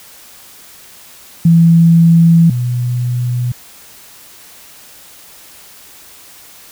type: tone pair in turn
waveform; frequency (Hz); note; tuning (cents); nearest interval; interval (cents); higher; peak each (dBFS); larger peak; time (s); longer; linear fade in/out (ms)
sine; 166.9 / 122.91; E3 / B2; +22 / -8; perfect fourth; 530; first; -4 / -13; first; 1.45-2.5 / 2.5-3.52; first; 5
effects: white hiss -39 dBFS RMS until 6.71 s